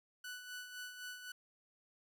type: tone with tremolo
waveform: sawtooth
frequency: 1486 Hz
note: F#6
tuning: 7 cents sharp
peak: -40 dBFS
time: 0.24-1.32 s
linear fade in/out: 5 ms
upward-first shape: sine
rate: 3.9 Hz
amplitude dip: 55%
effects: none